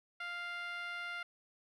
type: tone with band-pass filter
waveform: 10% pulse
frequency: 698.5 Hz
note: F5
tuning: in tune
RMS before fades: -42 dBFS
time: 0.2-1.23 s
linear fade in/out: 5 ms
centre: 1600 Hz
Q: 1.9
effects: none